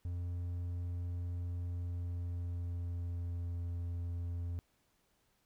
triangle tone with pitch glide, 87.6 to 86.39 Hz, F2 to F2, +6 to -18 cents, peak -34 dBFS, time 0.05-4.59 s, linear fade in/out 0 ms, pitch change -24 cents, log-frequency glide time 1.69-3.57 s, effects pink hiss -75 dBFS RMS until 5.45 s

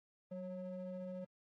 triangle ring-modulated tone, 367 Hz, F#4, 14 cents flat, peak -36 dBFS, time 0.31-1.25 s, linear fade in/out 10 ms, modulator 180 Hz, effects tanh soft clip ceiling -37 dBFS + AAC 32 kbps

